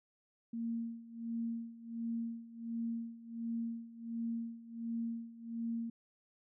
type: tone with tremolo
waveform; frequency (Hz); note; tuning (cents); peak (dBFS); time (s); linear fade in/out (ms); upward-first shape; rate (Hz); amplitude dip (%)
sine; 230.7; A#3; -18; -34; 0.53-5.9; 5; sine; 1.4; 85
effects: none